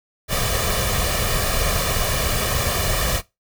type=noise with comb filter; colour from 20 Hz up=pink; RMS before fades=-21 dBFS; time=0.28-3.22 s; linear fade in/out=50 ms; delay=1.7 ms; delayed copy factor=+0.65; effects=noise-tail reverb RT60 0.2 s tail -19 dB re dry